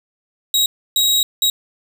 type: tone bursts at uneven times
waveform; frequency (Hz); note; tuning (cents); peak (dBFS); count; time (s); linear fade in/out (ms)
sawtooth; 3819; A#7; +41; -10; 3; 0.54-0.66 / 0.96-1.23 / 1.42-1.5; 2
effects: none